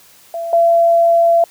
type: tone pair in turn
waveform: sine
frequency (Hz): 673 / 676.4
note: E5 / E5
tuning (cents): +36 / +44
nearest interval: unison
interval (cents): 8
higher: second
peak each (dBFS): -20 / -8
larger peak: second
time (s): 0.34-0.53 / 0.53-1.44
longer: second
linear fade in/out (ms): 2
effects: white hiss -46 dBFS RMS until 1.5 s + high-pass 60 Hz 12 dB/octave